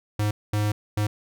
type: tone bursts at uneven times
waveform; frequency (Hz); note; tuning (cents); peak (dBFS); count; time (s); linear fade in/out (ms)
square; 104.9; G#2; +18; -22; 3; 0.19-0.31 / 0.53-0.72 / 0.97-1.07; 5
effects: none